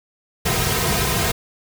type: noise with comb filter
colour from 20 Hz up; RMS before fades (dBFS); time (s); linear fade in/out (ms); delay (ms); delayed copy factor
pink; -20; 0.45-1.32; 10; 3.5; -0.85
effects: none